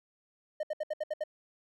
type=tone bursts; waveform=triangle; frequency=612 Hz; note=D#5; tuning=29 cents flat; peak=-28 dBFS; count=7; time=0.6-1.238 s; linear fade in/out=5 ms; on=32 ms; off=69 ms; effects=none